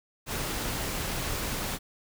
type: noise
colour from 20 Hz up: pink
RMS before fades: -32 dBFS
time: 0.26-1.79 s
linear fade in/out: 50 ms
effects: none